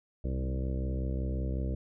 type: harmonic tone with a mistuned harmonic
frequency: 65.41 Hz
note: C2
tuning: in tune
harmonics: 1 / 2 / 3 / 4 / 5 / 6 / 7 / 8 / 9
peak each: -31 / -37 / -40 / -44 / -43 / -50 / -46 / -48 / -48 dBFS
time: 0.24-1.75 s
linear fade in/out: 5 ms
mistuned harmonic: 2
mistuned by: -30 cents
effects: none